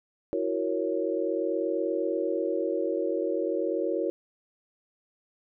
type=chord; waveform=sine; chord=F# dominant seventh; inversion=third; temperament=equal; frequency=329.6 / 370 / 466.2 / 554.4 Hz; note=E4 / F#4 / A#4 / C#5; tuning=0 / 0 / 0 / 0 cents; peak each=-31 dBFS; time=0.33-4.1 s; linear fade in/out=0 ms; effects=none